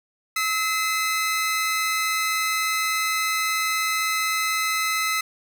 sawtooth tone pair together, 1292.6 / 2049 Hz, E6 / C7, -34 / -37 cents, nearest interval minor sixth, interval 797 cents, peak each -21 dBFS, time 0.36-5.21 s, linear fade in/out 5 ms, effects none

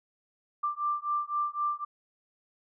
sine beating tone pair, 1180 / 1183.9 Hz, D6 / D6, +8 / +14 cents, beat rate 3.9 Hz, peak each -31 / -31 dBFS, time 0.63-1.85 s, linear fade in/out 10 ms, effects none

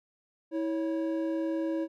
triangle tone pair together, 325 / 554.4 Hz, E4 / C#5, -24 / 0 cents, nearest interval major sixth, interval 924 cents, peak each -27 / -33 dBFS, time 0.51-1.88 s, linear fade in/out 50 ms, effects none

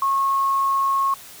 sine tone, 1091 Hz, C#6, 28 cents flat, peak -17 dBFS, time 0.02-1.14 s, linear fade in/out 2 ms, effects white hiss -42 dBFS RMS until 1.4 s

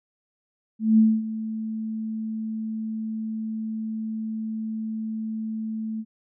sine tone with ADSR envelope, 220 Hz, A3, in tune, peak -12 dBFS, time 0.79-6.05 s, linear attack 190 ms, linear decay 240 ms, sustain -15 dB, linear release 52 ms, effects none

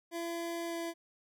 25% pulse tone with pitch glide, 338.1 to 335.8 Hz, E4 to E4, +44 to +32 cents, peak -32 dBFS, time 0.11-0.94 s, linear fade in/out 50 ms, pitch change -12 cents, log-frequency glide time 0.67-0.75 s, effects none

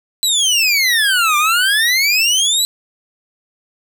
25% pulse exponential two-way sweep, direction down then up, 4038 to 1174.7 to 4038 Hz, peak -8 dBFS, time 0.23-2.65 s, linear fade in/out 0 ms, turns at 1.37 s, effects none

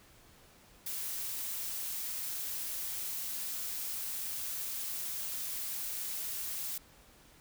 blue noise, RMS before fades -38 dBFS, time 0.86-6.78 s, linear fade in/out 5 ms, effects pink hiss -60 dBFS RMS until 7.4 s

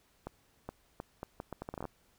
accelerating click train, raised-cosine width 1 ms, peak -25 dBFS, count 14, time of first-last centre 0.27-1.853 s, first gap 420 ms, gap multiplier 0.74, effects pink hiss -69 dBFS RMS until 2.18 s

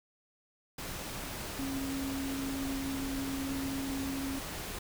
sine tone in noise, 271.3 Hz, C#4, 37 cents flat, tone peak -34 dBFS, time 1.59-4.39 s, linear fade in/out 5 ms, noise pink, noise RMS -40 dBFS, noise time 0.78-4.79 s, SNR +3 dB, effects none

